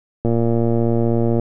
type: click train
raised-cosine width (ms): 2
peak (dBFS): -6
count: 134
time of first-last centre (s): 0.25-1.397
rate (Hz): 116
effects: none